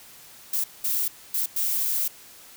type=noise bursts at uneven times; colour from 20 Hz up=violet; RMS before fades=-25 dBFS; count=4; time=0.53-0.64 / 0.84-1.08 / 1.34-1.46 / 1.56-2.08 s; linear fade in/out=5 ms; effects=white hiss -48 dBFS RMS until 2.56 s